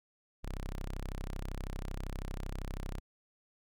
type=tone; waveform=sawtooth; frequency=32.7 Hz; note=C1; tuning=in tune; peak=-33 dBFS; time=0.43-3 s; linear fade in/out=20 ms; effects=none